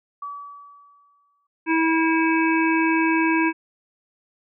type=tone with exponential decay; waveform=sine; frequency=1145 Hz; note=D6; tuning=44 cents flat; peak=-28 dBFS; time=0.22-1.47 s; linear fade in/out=5 ms; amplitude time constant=270 ms
type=harmonic tone; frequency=324.4 Hz; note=E4; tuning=28 cents flat; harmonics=1 / 3 / 5 / 7 / 8; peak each=-19 / -24 / -26 / -27 / -28 dBFS; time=1.66-3.53 s; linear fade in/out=50 ms
effects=none